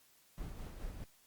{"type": "noise with tremolo", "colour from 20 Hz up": "brown", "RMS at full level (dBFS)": -43, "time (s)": [0.38, 1.04], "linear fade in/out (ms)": 0, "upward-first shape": "sine", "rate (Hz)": 4.8, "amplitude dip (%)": 40, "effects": ["white hiss -67 dBFS RMS until 1.26 s", "Opus 48 kbps"]}